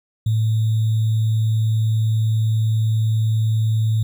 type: tone with sample-and-hold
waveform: sine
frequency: 110 Hz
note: A2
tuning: in tune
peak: -15 dBFS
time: 0.26-4.03 s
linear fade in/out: 5 ms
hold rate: 3675 Hz
effects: none